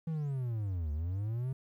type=linear two-way sweep; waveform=triangle; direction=down then up; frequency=164.81 to 72 to 134.7 Hz; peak=-30 dBFS; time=0.07-1.53 s; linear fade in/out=5 ms; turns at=0.92 s; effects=12-bit